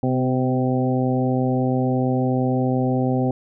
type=harmonic tone with a mistuned harmonic; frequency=128.9 Hz; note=C3; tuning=26 cents flat; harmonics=1 / 2 / 3 / 4 / 5 / 6; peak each=-22 / -21 / -28 / -27 / -32 / -29 dBFS; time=0.03-3.31 s; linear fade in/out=2 ms; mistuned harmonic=2; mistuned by=-20 cents; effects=none